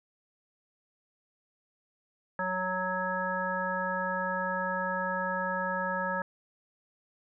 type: harmonic tone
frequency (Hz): 185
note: F#3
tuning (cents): 0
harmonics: 1 / 3 / 5 / 7 / 9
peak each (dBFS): -38 / -35 / -34 / -36 / -34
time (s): 2.39-6.22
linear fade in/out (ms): 2
effects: none